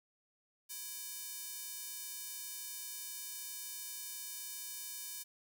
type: tone with high-pass filter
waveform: square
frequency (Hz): 333.8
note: E4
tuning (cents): +22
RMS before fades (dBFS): -45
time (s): 0.69-5.24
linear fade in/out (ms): 20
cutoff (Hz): 6800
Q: 0.55
effects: none